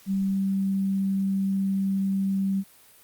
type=tone; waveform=sine; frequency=194.2 Hz; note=G3; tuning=16 cents flat; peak=-22 dBFS; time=0.06-2.64 s; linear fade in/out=50 ms; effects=white hiss -54 dBFS RMS until 3.03 s + Opus 48 kbps